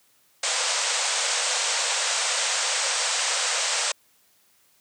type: band-pass noise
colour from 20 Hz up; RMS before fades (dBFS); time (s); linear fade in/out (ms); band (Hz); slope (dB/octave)
white; -25; 0.43-3.92; 5; 470 to 8600; 96
effects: white hiss -62 dBFS RMS until 4.8 s + high-pass 80 Hz 12 dB/octave